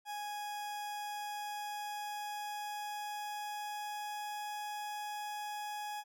40% pulse tone with pitch glide, 830.6 to 835.9 Hz, G#5 to G#5, 0 to +11 cents, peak -38 dBFS, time 0.05-6.04 s, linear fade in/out 50 ms, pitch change +11 cents, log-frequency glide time 0.86-4.46 s, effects none

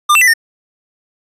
square tone with pitch steps, 1198 / 2679 / 1991 / 1826 Hz, D6 / E7 / B6 / A#6, +34 / +27 / +14 / -36 cents, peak -7 dBFS, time 0.09-0.338 s, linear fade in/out 10 ms, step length 62 ms, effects resampled to 32000 Hz

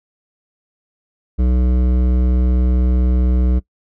sine tone with hard clipping, 62.2 Hz, B1, 13 cents sharp, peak -14 dBFS, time 1.38-3.6 s, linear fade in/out 20 ms, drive 13 dB, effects noise-tail reverb RT60 0.1 s tail -21 dB re dry

